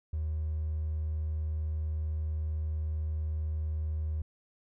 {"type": "tone with hard clipping", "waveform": "triangle", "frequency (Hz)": 77.78, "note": "D#2", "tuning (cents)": 0, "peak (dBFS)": -30, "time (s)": [0.13, 4.22], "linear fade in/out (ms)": 5, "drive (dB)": 3, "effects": []}